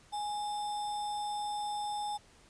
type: tone with sample-and-hold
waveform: sine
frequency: 831 Hz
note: G#5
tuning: 1 cent sharp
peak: -33 dBFS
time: 0.12-2.18 s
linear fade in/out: 20 ms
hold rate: 4410 Hz
effects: pink hiss -61 dBFS RMS until 2.49 s + resampled to 22050 Hz